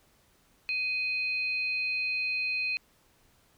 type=tone pair together; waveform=sine; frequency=2500 / 4200 Hz; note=D#7 / C8; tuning=+8 / +6 cents; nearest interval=major sixth; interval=898 cents; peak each=-28 / -37 dBFS; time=0.69-2.77 s; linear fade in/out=0 ms; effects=pink hiss -65 dBFS RMS until 3.57 s